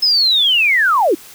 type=linear sweep; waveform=sine; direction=down; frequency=5200 to 280 Hz; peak=-10 dBFS; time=0.02-1.15 s; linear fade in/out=10 ms; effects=white hiss -39 dBFS RMS until 1.34 s